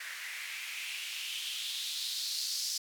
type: noise with band-pass filter sweep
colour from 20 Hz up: blue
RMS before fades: -38 dBFS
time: 0-2.78 s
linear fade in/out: 5 ms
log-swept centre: 1800 to 5100 Hz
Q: 3.6
effects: none